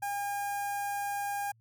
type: tone with notch filter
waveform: sawtooth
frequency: 809 Hz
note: G#5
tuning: 46 cents flat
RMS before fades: -34 dBFS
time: 0.02-1.52 s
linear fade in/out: 10 ms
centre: 3700 Hz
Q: 0.64
effects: added 113 Hz sine -62 dBFS peak until 1.6 s